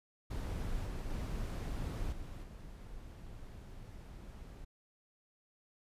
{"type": "noise with level steps", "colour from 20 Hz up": "brown", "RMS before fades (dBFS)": [-38, -40, -38, -45, -49], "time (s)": [0.3, 4.65], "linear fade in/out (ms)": 10, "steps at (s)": [0.86, 1.1, 2.12, 2.43], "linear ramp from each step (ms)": 5, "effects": ["resampled to 32000 Hz"]}